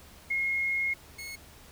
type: tone pair in turn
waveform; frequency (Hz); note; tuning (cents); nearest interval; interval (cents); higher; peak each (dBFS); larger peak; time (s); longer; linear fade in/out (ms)
sine / sawtooth; 2154 / 2178; C7 / C#7; +50 / -31; unison; 19; second; -26 / -35; first; 0.3-0.94 / 1.18-1.36; first; 10
effects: added 73 Hz sine -57 dBFS peak until 1.71 s + pink hiss -53 dBFS RMS until 1.71 s